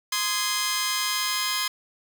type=chord; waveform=10% pulse; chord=Ab major; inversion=first; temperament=just; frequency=1038.3 / 1245.9 / 1661.2 Hz; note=C6 / Eb6 / Ab6; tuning=-14 / +2 / 0 cents; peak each=-18 / -24 / -21 dBFS; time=0.12-1.68 s; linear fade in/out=5 ms; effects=none